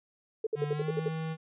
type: tone bursts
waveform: sine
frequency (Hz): 440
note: A4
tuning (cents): 0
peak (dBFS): -26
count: 8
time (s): 0.44-1.084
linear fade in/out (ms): 5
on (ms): 28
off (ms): 60
type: tone with pitch glide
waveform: square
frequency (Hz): 146.83 to 160.12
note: D3 to D#3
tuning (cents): 0 to +50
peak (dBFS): -33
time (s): 0.55-1.37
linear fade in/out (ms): 50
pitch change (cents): +150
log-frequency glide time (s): 0.71-0.92
effects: resampled to 8000 Hz